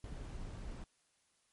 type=noise; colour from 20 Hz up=brown; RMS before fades=-45 dBFS; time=0.04-0.84 s; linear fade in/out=2 ms; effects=white hiss -75 dBFS RMS until 1.52 s + MP3 48 kbps